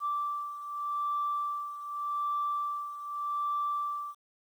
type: beating tone pair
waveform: sine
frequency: 1169 / 1169.84 Hz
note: D6 / D6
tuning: -8 / -7 cents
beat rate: 0.84 Hz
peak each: -31 / -36 dBFS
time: 0-4.15 s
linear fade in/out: 50 ms
effects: tanh soft clip ceiling -23 dBFS + 10-bit